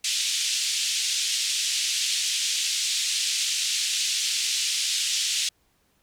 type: band-pass noise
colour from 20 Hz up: pink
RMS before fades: -26 dBFS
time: 0.04-5.49 s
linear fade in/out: 5 ms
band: 2900 to 8200 Hz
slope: 24 dB/octave
effects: pink hiss -67 dBFS RMS until 6.02 s